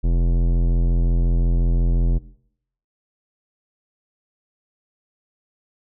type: tone with tanh clipping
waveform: sine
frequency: 42.81 Hz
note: F1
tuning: 34 cents flat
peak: -17 dBFS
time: 0.03-2.19 s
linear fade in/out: 20 ms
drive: 17 dB
effects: noise-tail reverb RT60 0.7 s tail -20 dB re dry